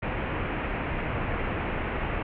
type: low-pass noise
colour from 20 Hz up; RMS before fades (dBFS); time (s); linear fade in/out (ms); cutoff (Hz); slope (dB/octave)
pink; -30; 0.02-2.23; 10; 2700; 48
effects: none